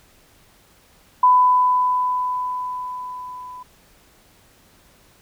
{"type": "tone with level ramp", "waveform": "sine", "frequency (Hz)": 1000, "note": "B5", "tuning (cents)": 21, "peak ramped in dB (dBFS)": [-9, -34], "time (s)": [1.23, 3.63], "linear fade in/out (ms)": 5, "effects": ["pink hiss -54 dBFS RMS until 5.21 s"]}